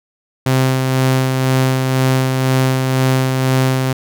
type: tone with tremolo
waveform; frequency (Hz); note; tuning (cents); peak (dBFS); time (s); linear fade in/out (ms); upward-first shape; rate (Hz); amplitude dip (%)
sawtooth; 130.81; C3; 0; -7; 0.46-3.93; 5; sine; 2; 35
effects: none